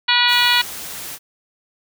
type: harmonic tone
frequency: 485.2 Hz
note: B4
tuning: 31 cents flat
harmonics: 2 / 3 / 4 / 5 / 6 / 7 / 8 / 9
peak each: -21 / -21 / -21 / -21 / -21 / -21 / -21 / -21 dBFS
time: 0.08-0.62 s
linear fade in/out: 10 ms
type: noise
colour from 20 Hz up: white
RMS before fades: -31 dBFS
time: 0.27-1.19 s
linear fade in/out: 50 ms
effects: none